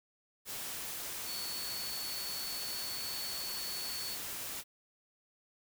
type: tone in noise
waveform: sine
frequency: 4435 Hz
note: C#8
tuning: in tune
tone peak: -40 dBFS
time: 1.25-4.18 s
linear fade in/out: 50 ms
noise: white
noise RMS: -41 dBFS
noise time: 0.45-4.64 s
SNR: -2 dB
effects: none